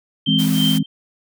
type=tone with tremolo; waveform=sine; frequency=3136 Hz; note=G7; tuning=in tune; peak=-17 dBFS; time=0.26-0.86 s; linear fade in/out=5 ms; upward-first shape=sine; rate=3.1 Hz; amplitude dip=95%
type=chord; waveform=sine; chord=E augmented; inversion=none; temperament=equal with one note detuned; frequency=162.64 / 207.7 / 261.6 Hz; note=E3 / G#3 / B#3; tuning=-23 / 0 / 0 cents; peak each=-19 dBFS; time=0.27-0.83 s; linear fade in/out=10 ms
type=noise; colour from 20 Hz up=white; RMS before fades=-29 dBFS; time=0.38-0.79 s; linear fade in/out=20 ms
effects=none